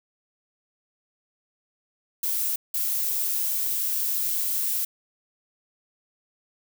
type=noise bursts at uneven times; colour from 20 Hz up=violet; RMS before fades=-26 dBFS; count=2; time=2.23-2.56 / 2.74-4.85 s; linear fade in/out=5 ms; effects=none